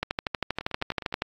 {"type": "two click trains", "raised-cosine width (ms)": 0.3, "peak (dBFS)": [-20, -10], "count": [6, 16], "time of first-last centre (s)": [[0.61, 1.125], [0.03, 1.22]], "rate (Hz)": [9.7, 12.6], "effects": ["AAC 48 kbps"]}